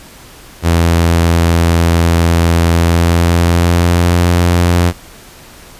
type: tone with pitch glide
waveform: sawtooth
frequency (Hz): 84.2 to 87.17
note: E2 to F2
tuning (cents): +37 to -3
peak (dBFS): -4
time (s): 0.62-4.93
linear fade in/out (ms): 50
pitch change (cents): +60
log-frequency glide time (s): 2.73-4.23
effects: pink hiss -37 dBFS RMS until 5.79 s + resampled to 32000 Hz